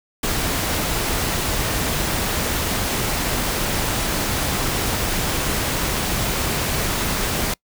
pink noise, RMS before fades -22 dBFS, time 0.23-7.54 s, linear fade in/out 5 ms, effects noise-tail reverb RT60 0.1 s tail -26 dB re dry

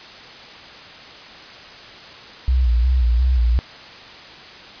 sine tone with vibrato, 61.3 Hz, B1, 12 cents flat, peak -13 dBFS, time 2.48-3.59 s, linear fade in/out 0 ms, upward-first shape square, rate 2.8 Hz, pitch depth 68 cents each way, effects white hiss -39 dBFS RMS until 4.8 s + resampled to 11025 Hz

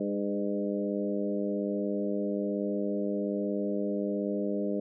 harmonic tone with a mistuned harmonic, 101.2 Hz, G#2, 44 cents flat, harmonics 2 / 3 / 4 / 5 / 6, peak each -32 / -34 / -35 / -36 / -37 dBFS, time 0-4.8 s, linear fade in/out 5 ms, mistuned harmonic 4, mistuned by +18 cents, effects none

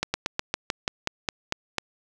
slowing click train, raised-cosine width 0.2 ms, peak -7 dBFS, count 11, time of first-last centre 0.03-1.783 s, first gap 110 ms, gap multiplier 1.1, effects none

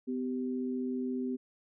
sine tone pair together, 252.7 / 389.1 Hz, B3 / G4, +40 / -13 cents, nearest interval perfect fifth, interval 747 cents, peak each -32 / -38 dBFS, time 0.07-1.37 s, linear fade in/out 20 ms, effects none

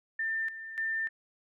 sine tone with tremolo, 1793 Hz, A6, 32 cents sharp, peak -29 dBFS, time 0.19-1.09 s, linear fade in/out 5 ms, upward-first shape square, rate 1.7 Hz, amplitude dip 70%, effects none

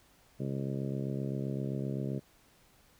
harmonic tone, 67.7 Hz, C#2, 40 cents flat, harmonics 2 / 3 / 4 / 5 / 6 / 7 / 8 / 9, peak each -35 / -38 / -42 / -43 / -43 / -49 / -49 / -48 dBFS, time 0.39-2.2 s, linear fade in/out 20 ms, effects pink hiss -64 dBFS RMS until 2.99 s

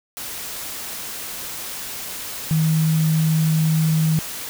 sine tone in noise, 158.4 Hz, D#3, 31 cents sharp, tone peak -15 dBFS, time 2.51-4.19 s, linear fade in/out 0 ms, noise white, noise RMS -31 dBFS, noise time 0.17-4.49 s, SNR +13 dB, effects none

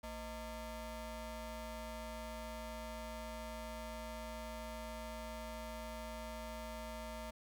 25% pulse ring-modulated tone, 284.2 Hz, C#4, 43 cents sharp, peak -37 dBFS, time 0.03-7.31 s, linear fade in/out 10 ms, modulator 340 Hz, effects none

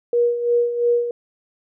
sine tone with tremolo, 477.5 Hz, A#4, 42 cents sharp, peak -13 dBFS, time 0.13-1.11 s, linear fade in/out 2 ms, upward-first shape sine, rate 2.9 Hz, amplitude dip 65%, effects none

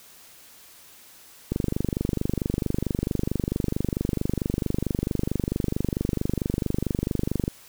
click train, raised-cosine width 3 ms, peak -11 dBFS, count 147, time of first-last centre 1.52-7.479 s, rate 24.5 Hz, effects white hiss -50 dBFS RMS until 7.68 s

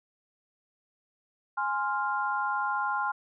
sine chord, F minor, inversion first, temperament equal, 830.6 / 1046.5 / 1396.9 Hz, Ab5 / C6 / F6, 0 / 0 / 0 cents, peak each -31 dBFS, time 1.57-3.12 s, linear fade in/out 10 ms, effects none

